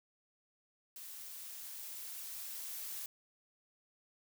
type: noise with level ramp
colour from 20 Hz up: blue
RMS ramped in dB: -49 to -43 dBFS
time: 0.96-3.06 s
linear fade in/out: 2 ms
effects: none